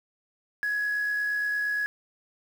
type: tone with amplitude modulation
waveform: sine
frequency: 1678 Hz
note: G#6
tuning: 17 cents sharp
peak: -22 dBFS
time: 0.63-1.86 s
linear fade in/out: 0 ms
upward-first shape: sine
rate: 68.6 Hz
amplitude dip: 35%
effects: tanh soft clip ceiling -22 dBFS + 8-bit